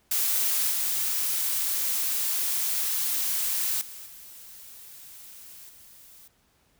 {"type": "noise with level steps", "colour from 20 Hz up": "blue", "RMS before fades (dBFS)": [-25, -27, -42, -46, -51], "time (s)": [0.11, 6.28], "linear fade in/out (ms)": 5, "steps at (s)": [0.71, 3.81, 4.06, 5.69], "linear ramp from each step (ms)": 5, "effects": ["pink hiss -66 dBFS RMS until 6.79 s"]}